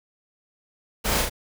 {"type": "noise with echo", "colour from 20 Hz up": "pink", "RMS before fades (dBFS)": -25, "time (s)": [1.04, 1.23], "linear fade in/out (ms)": 20, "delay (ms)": 34, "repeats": 2, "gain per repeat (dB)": -2, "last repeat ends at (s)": 1.298, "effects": []}